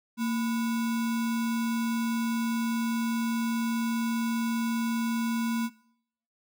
sine tone with sample-and-hold, 230.1 Hz, A#3, 22 cents flat, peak -25 dBFS, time 0.17-5.7 s, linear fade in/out 50 ms, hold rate 1225 Hz, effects noise-tail reverb RT60 0.7 s tail -22 dB re dry

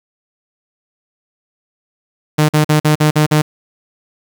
sawtooth tone bursts, 152.2 Hz, D#3, 38 cents flat, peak -5 dBFS, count 7, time 2.38-3.42 s, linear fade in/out 10 ms, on 110 ms, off 45 ms, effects 7-bit

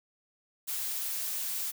blue noise, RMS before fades -34 dBFS, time 0.67-1.72 s, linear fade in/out 20 ms, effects none

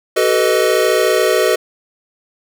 square chord, B dominant seventh, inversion second, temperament equal with one note detuned, 379.3 / 440 / 493.9 / 622.3 Hz, F#4 / A4 / B4 / D#5, +43 / 0 / 0 / 0 cents, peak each -18 dBFS, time 0.16-1.56 s, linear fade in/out 10 ms, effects none

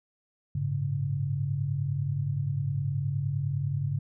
sine tone cluster, 101.2 / 111.5 / 140.6 Hz, G#2 / A2 / C#3, -44 / +23 / +25 cents, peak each -32 / -36 / -28 dBFS, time 0.55-3.99 s, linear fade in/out 5 ms, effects none

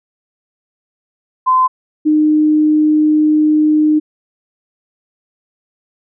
sine tone pair in turn, 1028 / 305.6 Hz, C6 / D#4, -31 / -31 cents, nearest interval octave + major sixth, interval 2100 cents, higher first, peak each -8 dBFS, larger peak neither, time 1.46-1.68 / 2.05-4 s, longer second, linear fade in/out 20 ms, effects none

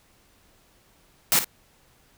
white noise with echo, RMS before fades -19 dBFS, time 1.32-1.39 s, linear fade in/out 0 ms, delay 54 ms, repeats 1, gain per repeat -11 dB, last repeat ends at 1.444 s, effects pink hiss -60 dBFS RMS until 2.17 s

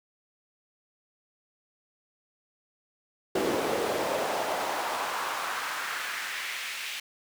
brown noise with high-pass filter sweep, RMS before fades -31 dBFS, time 3.35-7 s, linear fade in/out 5 ms, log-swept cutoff 370 to 2600 Hz, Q 1.8, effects none

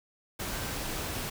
sine tone in noise, 1552 Hz, G6, 18 cents flat, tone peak -45 dBFS, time 0.51-0.74 s, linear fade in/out 10 ms, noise pink, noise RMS -35 dBFS, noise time 0.39-1.3 s, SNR -13 dB, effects none

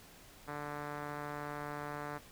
5% pulse tone with low-pass filter, 146.83 Hz, D3, in tune, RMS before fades -42 dBFS, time 0.47-2.19 s, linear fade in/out 20 ms, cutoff 1700 Hz, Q 0.88, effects pink hiss -57 dBFS RMS until 2.31 s

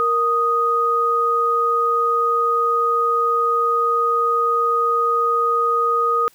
sine tone pair together, 467.1 / 1244 Hz, A#4 / D#6, +3 / -1 cents, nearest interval octave + perfect fourth, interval 1696 cents, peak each -22 / -16 dBFS, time 0-6.28 s, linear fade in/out 0 ms, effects white hiss -54 dBFS RMS until 6.34 s

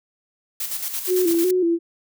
blue noise with tremolo, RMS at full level -26 dBFS, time 0.6-1.51 s, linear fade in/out 5 ms, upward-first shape square, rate 8.9 Hz, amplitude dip 50%
sine tone with vibrato, 351.5 Hz, F4, 11 cents sharp, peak -16 dBFS, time 1.07-1.79 s, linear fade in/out 50 ms, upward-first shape square, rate 2.7 Hz, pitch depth 72 cents each way
clicks, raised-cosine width 1 ms, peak -26 dBFS, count 2, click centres 1.311 / 1.344 s
effects none

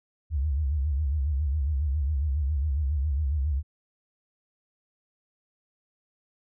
sine tone with vibrato, 71.9 Hz, D2, 36 cents flat, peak -23 dBFS, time 0.3-3.63 s, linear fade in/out 50 ms, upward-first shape sine, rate 7.3 Hz, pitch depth 160 cents each way, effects none

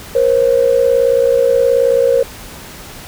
sine tone pair together, 477.3 / 536 Hz, A#4 / C5, +41 / +42 cents, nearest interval major second, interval 201 cents, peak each -11 dBFS, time 0.15-2.23 s, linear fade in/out 5 ms, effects tanh soft clip ceiling -1 dBFS + pink hiss -33 dBFS RMS until 3.07 s

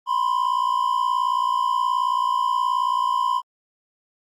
triangle tone pair together, 987.8 / 1046.5 Hz, B5 / C6, 0 / 0 cents, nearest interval minor second, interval 100 cents, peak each -20 dBFS, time 0.06-3.42 s, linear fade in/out 50 ms, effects Opus 24 kbps

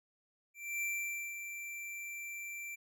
square tone with ADSR envelope, 2349 Hz, D7, in tune, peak -34 dBFS, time 0.54-2.76 s, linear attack 280 ms, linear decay 520 ms, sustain -8 dB, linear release 18 ms, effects none

